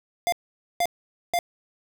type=tone bursts; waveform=square; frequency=698.5 Hz; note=F5; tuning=in tune; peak=-21 dBFS; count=3; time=0.27-1.389 s; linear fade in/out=0 ms; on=53 ms; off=480 ms; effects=none